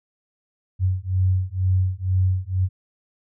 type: beating tone pair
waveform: sine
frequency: 92.1 / 94.2 Hz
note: F#2 / F#2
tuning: -7 / +32 cents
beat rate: 2.1 Hz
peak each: -21 dBFS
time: 0.79-2.69 s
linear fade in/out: 50 ms
effects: none